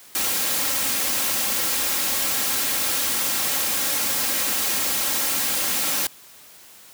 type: noise with comb filter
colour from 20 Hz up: white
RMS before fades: -23 dBFS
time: 0.15-6.07 s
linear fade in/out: 2 ms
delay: 3.7 ms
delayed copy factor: +0.5
effects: white hiss -47 dBFS RMS until 6.93 s + high-pass 80 Hz 12 dB/octave